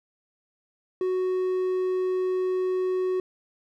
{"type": "tone", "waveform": "triangle", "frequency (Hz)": 370, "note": "F#4", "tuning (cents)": 0, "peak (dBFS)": -21, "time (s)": [1.01, 3.2], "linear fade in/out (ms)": 2, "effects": []}